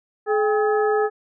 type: harmonic tone with a mistuned harmonic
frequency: 425.7 Hz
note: G#4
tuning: 43 cents sharp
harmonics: 1 / 2 / 3 / 4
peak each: -18 / -24 / -28 / -30 dBFS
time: 0.26-1.1 s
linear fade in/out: 50 ms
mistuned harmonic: 2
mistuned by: -110 cents
effects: none